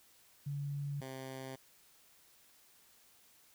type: tone pair in turn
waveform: sine / 10% pulse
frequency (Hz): 142.4 / 132.12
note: C#3 / C3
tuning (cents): +47 / +17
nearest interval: minor second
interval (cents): 130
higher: first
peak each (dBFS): -36 / -35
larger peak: second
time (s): 0.46-1.01 / 1.01-1.56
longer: neither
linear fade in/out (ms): 10
effects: white hiss -65 dBFS RMS until 3.54 s